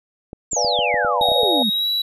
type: clicks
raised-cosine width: 2 ms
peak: -19 dBFS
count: 10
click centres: 0.331 / 0.532 / 0.647 / 0.79 / 0.942 / 1.048 / 1.212 / 1.287 / 1.318 / 1.433 s
type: exponential sweep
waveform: sine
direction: down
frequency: 7570 to 194.8 Hz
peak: -20 dBFS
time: 0.51-1.7 s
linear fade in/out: 10 ms
type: chord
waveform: sine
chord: B diminished seventh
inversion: none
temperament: equal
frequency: 493.9 / 587.3 / 698.5 / 830.6 Hz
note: B4 / D5 / F5 / Ab5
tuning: 0 / 0 / 0 / 0 cents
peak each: -24 dBFS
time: 0.56-1.63 s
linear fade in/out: 5 ms
type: tone with pitch glide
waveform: triangle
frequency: 3762 to 3917 Hz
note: A#7 to B7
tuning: +15 to -15 cents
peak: -17 dBFS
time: 1.21-2.02 s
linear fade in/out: 5 ms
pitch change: +70 cents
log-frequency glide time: 1.66-1.89 s
effects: none